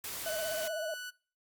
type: noise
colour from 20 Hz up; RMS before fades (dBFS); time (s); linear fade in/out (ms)
white; -40; 0.04-0.68; 2
type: tone with pitch glide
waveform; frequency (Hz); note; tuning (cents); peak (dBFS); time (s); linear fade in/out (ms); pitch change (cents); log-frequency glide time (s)
sawtooth; 1500 to 1482.8; F#6 to F#6; +23 to +3; -36; 0.25-1.11; 20; -20; 0.61-0.67
type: tone with vibrato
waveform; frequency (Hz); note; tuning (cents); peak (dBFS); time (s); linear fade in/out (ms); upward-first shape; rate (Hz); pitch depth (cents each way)
sine; 638; D#5; +43; -34; 0.26-0.94; 2; sine; 16; 75
effects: noise-tail reverb RT60 0.4 s tail -23 dB re dry + Opus 48 kbps